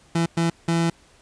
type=tone bursts at uneven times; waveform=30% pulse; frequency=167.2 Hz; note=E3; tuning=25 cents sharp; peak=-16 dBFS; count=3; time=0.15-0.26 / 0.37-0.5 / 0.68-0.9 s; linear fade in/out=5 ms; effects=pink hiss -55 dBFS RMS until 1.21 s + resampled to 22050 Hz